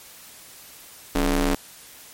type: ring-modulated tone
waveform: sawtooth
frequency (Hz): 155.5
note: D#3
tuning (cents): -1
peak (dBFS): -12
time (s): 1.15-1.55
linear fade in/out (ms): 5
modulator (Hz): 122
effects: white hiss -45 dBFS RMS until 2.13 s + MP3 64 kbps